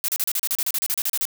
blue noise bursts, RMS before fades -23 dBFS, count 16, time 0.04-1.253 s, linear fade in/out 0 ms, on 43 ms, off 35 ms, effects none

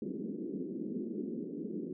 pink band-pass noise, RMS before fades -39 dBFS, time 0.02-1.93 s, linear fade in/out 2 ms, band 190 to 410 Hz, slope 48 dB/octave, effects none

